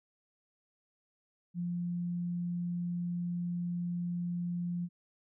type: tone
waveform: sine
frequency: 174.61 Hz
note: F3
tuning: in tune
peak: -32 dBFS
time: 1.54-4.89 s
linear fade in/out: 50 ms
effects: none